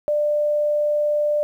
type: tone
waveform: sine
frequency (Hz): 594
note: D5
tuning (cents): +20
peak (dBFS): -17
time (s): 0.08-1.43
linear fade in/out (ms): 0
effects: 9-bit